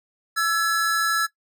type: tone pair together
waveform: square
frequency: 1334.5 / 1694 Hz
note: E6 / G#6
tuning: +21 / +34 cents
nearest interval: major third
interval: 413 cents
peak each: -23 dBFS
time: 0.36-1.27 s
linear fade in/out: 20 ms
effects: noise-tail reverb RT60 0.1 s tail -19 dB re dry